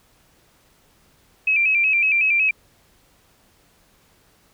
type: tone with vibrato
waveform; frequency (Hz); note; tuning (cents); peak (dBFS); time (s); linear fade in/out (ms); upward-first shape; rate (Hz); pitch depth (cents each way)
sine; 2463; D#7; -18; -15; 1.47-2.51; 5; square; 5.4; 69
effects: pink hiss -58 dBFS RMS until 4.53 s